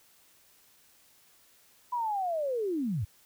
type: linear sweep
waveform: sine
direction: down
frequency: 998 to 82.5 Hz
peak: -28 dBFS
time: 1.92-3.05 s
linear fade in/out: 10 ms
effects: white hiss -62 dBFS RMS until 3.25 s